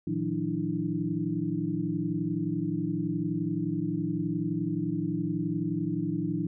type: tone cluster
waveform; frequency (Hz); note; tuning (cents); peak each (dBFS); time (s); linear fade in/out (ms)
sine; 114.4 / 159.7 / 178.8 / 295 / 326.7; A#2 / D#3 / F3 / D4 / E4; -32 / +45 / +41 / +8 / -15; -38 / -33 / -33 / -32 / -34; 0.07-6.47; 5
effects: none